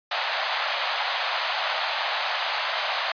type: band-pass noise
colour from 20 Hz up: pink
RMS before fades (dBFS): -27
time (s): 0.11-3.12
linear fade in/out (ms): 5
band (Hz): 620 to 4600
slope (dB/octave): 48
effects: resampled to 11025 Hz